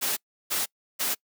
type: noise bursts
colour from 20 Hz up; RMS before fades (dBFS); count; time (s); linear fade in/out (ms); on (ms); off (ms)
white; -27; 3; 0.01-1.15; 20; 160; 330
effects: noise-tail reverb RT60 0.1 s tail -26 dB re dry + high-pass 200 Hz 12 dB/octave